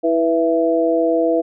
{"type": "tone cluster", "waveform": "sine", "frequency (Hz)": [327.2, 492, 665], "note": ["E4", "B4", "E5"], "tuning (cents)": [-13, -7, 15], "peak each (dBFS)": -18, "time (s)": [0.03, 1.42], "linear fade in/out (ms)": 20, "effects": []}